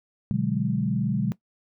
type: chord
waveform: sine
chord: G# half-diminished seventh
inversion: first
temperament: equal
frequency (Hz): 123.47 / 146.83 / 185 / 207.7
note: B2 / D3 / F#3 / G#3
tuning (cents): 0 / 0 / 0 / 0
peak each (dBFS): -29 / -28 / -27 / -27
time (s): 0.31-1.32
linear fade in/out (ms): 0
effects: noise-tail reverb RT60 0.1 s tail -18 dB re dry

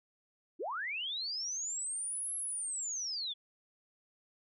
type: linear two-way sweep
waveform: sine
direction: up then down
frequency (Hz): 269.9 to 11175 to 3344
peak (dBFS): -35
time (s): 0.59-3.34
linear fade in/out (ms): 20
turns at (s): 2.35
effects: none

